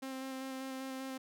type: tone with vibrato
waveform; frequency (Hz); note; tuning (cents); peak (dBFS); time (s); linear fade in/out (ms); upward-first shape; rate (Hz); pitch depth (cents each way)
sawtooth; 264.2; C4; +17; -36; 0.02-1.18; 10; square; 5.1; 11
effects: none